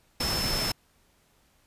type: tone in noise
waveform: sine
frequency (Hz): 5274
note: E8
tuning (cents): 0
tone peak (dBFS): -29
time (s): 0.2-0.72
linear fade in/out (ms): 5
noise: pink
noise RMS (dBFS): -30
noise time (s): 0.2-0.72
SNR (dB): -2
effects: pink hiss -65 dBFS RMS until 1.66 s + resampled to 32000 Hz